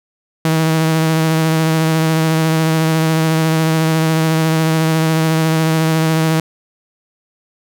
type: tone with vibrato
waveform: sawtooth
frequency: 160 Hz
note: D#3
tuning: 49 cents sharp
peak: -8 dBFS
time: 0.45-6.4 s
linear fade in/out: 2 ms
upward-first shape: triangle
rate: 14 Hz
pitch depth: 23 cents each way
effects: none